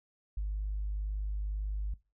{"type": "tone", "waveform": "sine", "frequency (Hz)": 51, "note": "G#1", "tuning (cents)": -31, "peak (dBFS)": -30, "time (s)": [0.37, 1.94], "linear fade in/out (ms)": 5, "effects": ["noise-tail reverb RT60 0.3 s tail -22 dB re dry", "tanh soft clip ceiling -27 dBFS"]}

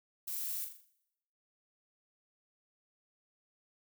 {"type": "noise with echo", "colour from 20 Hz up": "violet", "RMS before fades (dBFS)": -39, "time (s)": [0.27, 0.65], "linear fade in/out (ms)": 10, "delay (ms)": 41, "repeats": 5, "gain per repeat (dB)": -6, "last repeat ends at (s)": 0.855, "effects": ["noise-tail reverb RT60 0.8 s tail -18 dB re dry"]}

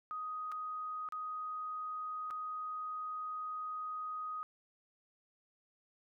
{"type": "tone with dropouts", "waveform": "sine", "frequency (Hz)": 1250, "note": "D#6", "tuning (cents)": 8, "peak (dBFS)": -38, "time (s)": [0.11, 4.43], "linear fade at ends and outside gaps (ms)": 0, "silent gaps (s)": [[0.517, 0.521], [1.088, 1.123], [2.304, 2.309]], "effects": []}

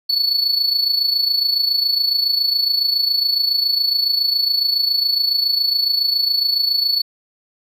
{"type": "tone with amplitude modulation", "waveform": "triangle", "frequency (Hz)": 4435, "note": "C#8", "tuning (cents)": 0, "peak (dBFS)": -11, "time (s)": [0.09, 7.02], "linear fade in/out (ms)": 10, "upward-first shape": "sine", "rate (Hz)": 27.2, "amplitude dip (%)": 65, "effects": []}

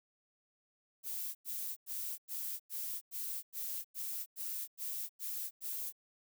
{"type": "noise bursts", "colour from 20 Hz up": "violet", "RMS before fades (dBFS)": -40, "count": 12, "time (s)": [1.03, 5.926], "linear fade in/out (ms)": 50, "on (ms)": 320, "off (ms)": 96, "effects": []}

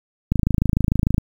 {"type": "click train", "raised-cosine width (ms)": 5, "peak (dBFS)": -5, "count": 24, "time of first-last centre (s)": [0.32, 1.181], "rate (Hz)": 26.7, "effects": ["7-bit"]}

